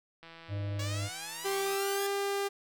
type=click train; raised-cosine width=0.3 ms; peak=-34 dBFS; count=251; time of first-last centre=0.23-1.745 s; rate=165 Hz
type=harmonic tone; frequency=101.4 Hz; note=G#2; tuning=41 cents flat; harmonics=1 / 3 / 5 / 6; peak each=-32 / -45 / -51 / -46 dBFS; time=0.48-1.1 s; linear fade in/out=50 ms
type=exponential sweep; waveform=5% pulse; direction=up; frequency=553 to 1733 Hz; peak=-27 dBFS; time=0.79-2.07 s; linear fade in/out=5 ms
type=tone with pitch glide; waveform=sawtooth; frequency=392 to 398.9 Hz; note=G4 to G4; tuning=0 to +30 cents; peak=-26 dBFS; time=1.44-2.49 s; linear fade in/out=20 ms; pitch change=+30 cents; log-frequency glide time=1.64-2.11 s
effects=none